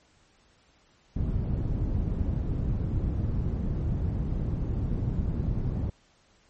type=low-pass noise; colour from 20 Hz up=white; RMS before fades=-28 dBFS; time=1.16-5.9 s; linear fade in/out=5 ms; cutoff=120 Hz; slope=12 dB/octave; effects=pink hiss -63 dBFS RMS until 6.49 s + MP3 32 kbps